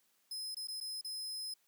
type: tone with dropouts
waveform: sawtooth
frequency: 5100 Hz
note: D#8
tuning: 42 cents sharp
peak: -37 dBFS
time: 0.31-1.54 s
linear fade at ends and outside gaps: 5 ms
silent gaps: 0.547-0.567 / 0.673-0.683 / 0.803-0.81 / 1.012-1.046 s
effects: white hiss -74 dBFS RMS until 1.67 s + high-pass 150 Hz 12 dB/octave